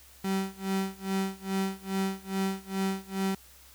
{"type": "tone with tremolo", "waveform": "35% pulse", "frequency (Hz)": 192.6, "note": "G3", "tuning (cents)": -30, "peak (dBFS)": -24, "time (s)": [0.24, 3.35], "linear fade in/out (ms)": 5, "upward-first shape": "sine", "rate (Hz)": 2.4, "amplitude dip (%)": 95, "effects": ["added 65 Hz sine -58 dBFS peak until 3.74 s", "white hiss -55 dBFS RMS until 3.74 s"]}